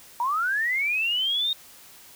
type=linear sweep; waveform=sine; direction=up; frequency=919 to 3729 Hz; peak=-22 dBFS; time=0.2-1.53 s; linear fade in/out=2 ms; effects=white hiss -49 dBFS RMS until 2.15 s